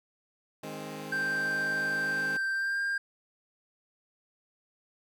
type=chord; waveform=15% pulse; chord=Ab major; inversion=second; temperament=equal with one note detuned; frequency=155.56 / 207.7 / 264.4 Hz; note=Eb3 / Ab3 / C4; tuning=0 / 0 / +18 cents; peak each=-36 dBFS; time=0.63-2.37 s; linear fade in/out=5 ms
type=tone with pitch glide; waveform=triangle; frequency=1568 to 1600 Hz; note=G6 to G6; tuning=0 to +35 cents; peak=-26 dBFS; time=1.12-2.98 s; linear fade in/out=5 ms; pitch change=+35 cents; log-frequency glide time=2.52-2.8 s
effects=none